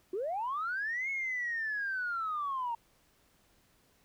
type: linear two-way sweep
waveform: sine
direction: up then down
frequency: 347.2 to 2197 to 911 Hz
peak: -31 dBFS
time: 0.13-2.75 s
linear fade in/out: 5 ms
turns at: 1.1 s
effects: tanh soft clip ceiling -27 dBFS + pink hiss -68 dBFS RMS until 4.04 s